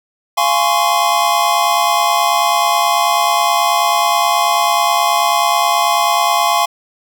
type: chord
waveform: square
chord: Db major seventh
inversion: first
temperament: just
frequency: 693 / 831.5 / 1039.4 / 1108.7 Hz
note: F5 / Ab5 / C6 / Db6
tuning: -14 / +2 / -12 / 0 cents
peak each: -18 dBFS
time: 0.37-6.66 s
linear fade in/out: 10 ms
effects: none